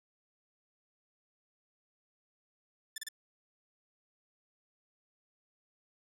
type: tone bursts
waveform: 10% pulse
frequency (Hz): 1758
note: A6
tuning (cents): -2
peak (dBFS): -29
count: 3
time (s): 2.96-3.087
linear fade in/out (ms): 5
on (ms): 21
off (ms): 32
effects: none